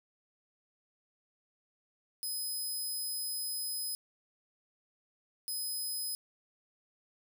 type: tone bursts at uneven times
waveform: 10% pulse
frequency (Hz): 5040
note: D#8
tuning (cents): +21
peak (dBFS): -29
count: 2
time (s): 2.23-3.95 / 5.48-6.15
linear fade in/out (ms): 0
effects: none